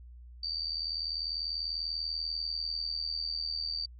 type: tone with amplitude modulation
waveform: sine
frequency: 4619 Hz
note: D8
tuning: 30 cents flat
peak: -29 dBFS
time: 0.43-3.86 s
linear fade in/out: 5 ms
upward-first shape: sine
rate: 80.2 Hz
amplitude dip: 70%
effects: added 60 Hz sine -47 dBFS peak until 3.99 s